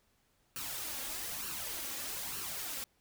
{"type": "noise with flanger", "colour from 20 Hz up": "white", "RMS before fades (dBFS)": -40, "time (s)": [0.56, 2.84], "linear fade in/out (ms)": 0, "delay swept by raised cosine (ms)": [0.7, 3.7], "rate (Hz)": 1.1, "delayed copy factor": 0.6, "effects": ["pink hiss -73 dBFS RMS until 3 s"]}